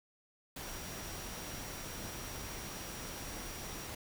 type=tone in noise; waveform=sine; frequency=5690 Hz; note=F8; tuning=31 cents sharp; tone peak=-52 dBFS; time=0.62-3.87 s; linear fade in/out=5 ms; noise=pink; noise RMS=-44 dBFS; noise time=0.56-3.95 s; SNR=-11 dB; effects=none